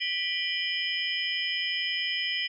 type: tone cluster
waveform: sine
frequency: 1972 / 2387 / 2975 / 3146 / 5090 Hz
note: B6 / D7 / F#7 / G7 / D#8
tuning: -3 / +28 / +9 / +6 / +39 cents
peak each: -33 / -34 / -33 / -33 / -36 dBFS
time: 0-2.48 s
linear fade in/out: 20 ms
effects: none